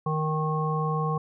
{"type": "harmonic tone", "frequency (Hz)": 155.56, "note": "D#3", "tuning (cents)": 0, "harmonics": [1, 3, 5, 7], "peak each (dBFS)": [-26, -32, -34, -30], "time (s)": [0.06, 1.18], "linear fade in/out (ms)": 5, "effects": []}